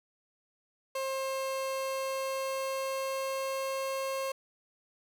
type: tone with pitch glide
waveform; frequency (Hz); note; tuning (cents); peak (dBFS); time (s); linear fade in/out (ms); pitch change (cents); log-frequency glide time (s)
30% pulse; 533 to 536.4; C5 to C5; +32 to +43; -29; 0.95-4.32; 5; +11; 1.65-3.91
effects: none